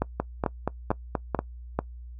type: two click trains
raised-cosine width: 1 ms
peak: -11 / -10 dBFS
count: 6 / 5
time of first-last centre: 0.2-1.39 / 0.02-1.79 s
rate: 4.2 / 2.26 Hz
effects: noise-tail reverb RT60 0.1 s tail -22 dB re dry + added 60 Hz sine -39 dBFS peak until 2.19 s